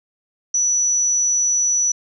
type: tone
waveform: sine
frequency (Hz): 5920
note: F#8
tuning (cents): 0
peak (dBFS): -15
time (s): 0.54-1.92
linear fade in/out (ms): 5
effects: none